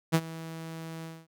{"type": "tone with ADSR envelope", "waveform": "sawtooth", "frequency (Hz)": 162.8, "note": "E3", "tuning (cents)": -21, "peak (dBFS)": -15, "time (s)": [0.12, 1.27], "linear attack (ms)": 27, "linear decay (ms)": 54, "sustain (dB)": -19, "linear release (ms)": 230, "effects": []}